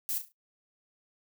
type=noise with echo; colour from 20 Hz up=violet; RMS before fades=-32 dBFS; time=0.09-0.18 s; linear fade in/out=0 ms; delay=35 ms; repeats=4; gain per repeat=-9 dB; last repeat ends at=0.32 s; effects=noise-tail reverb RT60 0.1 s tail -17 dB re dry